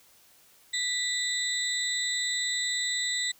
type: tone cluster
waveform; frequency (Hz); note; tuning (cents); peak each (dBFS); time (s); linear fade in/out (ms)
sine; 1974 / 3656 / 3986 / 7750; B6 / A#7 / B7 / B8; -1 / -34 / +15 / -34; -32 / -33 / -32 / -33; 0.73-3.32; 10
effects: white hiss -59 dBFS RMS until 3.39 s